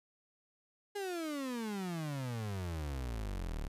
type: exponential sweep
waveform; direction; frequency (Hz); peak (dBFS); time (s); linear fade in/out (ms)
35% pulse; down; 415.3 to 34.92; -35; 0.95-3.68; 10
effects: resampled to 32000 Hz